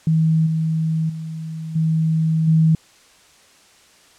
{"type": "tone with level steps", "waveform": "sine", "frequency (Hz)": 160, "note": "D#3", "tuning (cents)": 49, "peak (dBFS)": [-13, -17, -26, -15, -11], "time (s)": [0.07, 2.75], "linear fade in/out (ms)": 2, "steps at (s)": [0.46, 1.09, 1.75, 2.47], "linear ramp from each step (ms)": 10, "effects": ["white hiss -51 dBFS RMS until 4.18 s", "low-pass 8000 Hz 12 dB/octave"]}